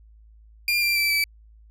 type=tone with pitch steps; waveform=30% pulse; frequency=2398 / 2367 / 2329 / 2308 Hz; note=D7 / D7 / D7 / D7; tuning=+36 / +13 / -15 / -31 cents; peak=-17 dBFS; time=0.68-1.24 s; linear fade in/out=2 ms; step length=140 ms; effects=added 54 Hz sine -48 dBFS peak until 1.7 s